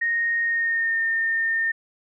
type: tone with pitch glide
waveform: sine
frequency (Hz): 1859 to 1818.6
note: A#6 to A#6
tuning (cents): -5 to -43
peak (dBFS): -20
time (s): 0.01-1.72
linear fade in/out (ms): 10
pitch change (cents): -38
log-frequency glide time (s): 0.43-1.02
effects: none